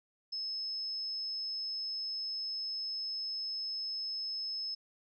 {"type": "tone", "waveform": "sine", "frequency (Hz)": 5200, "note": "E8", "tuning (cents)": -24, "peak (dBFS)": -35, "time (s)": [0.32, 4.75], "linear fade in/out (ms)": 10, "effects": []}